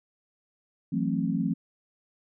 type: chord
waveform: sine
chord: F# half-diminished seventh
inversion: third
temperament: just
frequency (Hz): 166.5 / 185 / 222 / 266.4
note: E3 / F#3 / A3 / C4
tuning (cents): +18 / 0 / +16 / +31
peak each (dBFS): -30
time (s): 0.92-1.54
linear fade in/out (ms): 10
effects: none